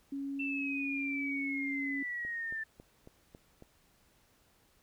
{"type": "tone", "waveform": "sine", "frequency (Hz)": 277.2, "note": "C#4", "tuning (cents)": 0, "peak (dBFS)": -35, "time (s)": [0.12, 2.03], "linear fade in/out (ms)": 5}
{"type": "exponential sweep", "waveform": "sine", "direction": "down", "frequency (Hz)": [2683, 1765], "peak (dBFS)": -35, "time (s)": [0.39, 2.64], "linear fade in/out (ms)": 10}
{"type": "click train", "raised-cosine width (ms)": 2, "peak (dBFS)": -37, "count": 6, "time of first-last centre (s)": [2.25, 3.624], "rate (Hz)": 3.64}
{"effects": ["pink hiss -68 dBFS RMS until 4.82 s"]}